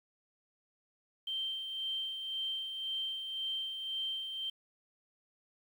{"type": "tone with tremolo", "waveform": "sine", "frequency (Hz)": 3136, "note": "G7", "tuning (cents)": 0, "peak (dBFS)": -33, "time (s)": [1.27, 4.5], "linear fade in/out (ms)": 5, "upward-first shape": "sine", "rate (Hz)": 1.9, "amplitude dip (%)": 45, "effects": ["10-bit"]}